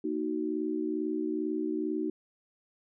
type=chord; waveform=sine; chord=D# minor; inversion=second; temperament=just; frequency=233.3 / 311.1 / 373.4 Hz; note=A#3 / D#4 / F#4; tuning=+2 / 0 / +16 cents; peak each=-37 / -31 / -34 dBFS; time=0.04-2.1 s; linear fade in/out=5 ms; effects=none